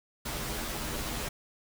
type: noise with comb filter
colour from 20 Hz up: pink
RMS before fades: -35 dBFS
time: 0.25-1.29 s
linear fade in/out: 10 ms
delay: 11 ms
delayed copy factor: -0.75
effects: none